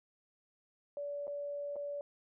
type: tone with dropouts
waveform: sine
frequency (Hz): 575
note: D5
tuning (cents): -37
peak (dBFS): -37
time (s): 0.97-2.01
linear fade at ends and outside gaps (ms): 1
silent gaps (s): 1.27-1.278 / 1.758-1.764
effects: none